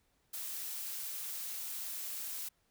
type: noise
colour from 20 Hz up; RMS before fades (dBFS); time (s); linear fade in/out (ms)
blue; -41; 0.33-2.49; 10
effects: pink hiss -75 dBFS RMS until 2.7 s